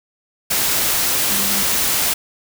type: tone in noise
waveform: sine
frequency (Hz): 199.1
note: G3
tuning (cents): +27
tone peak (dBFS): -28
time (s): 1.3-1.63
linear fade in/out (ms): 10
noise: white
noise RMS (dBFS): -18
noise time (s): 0.5-2.14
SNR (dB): -13
effects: none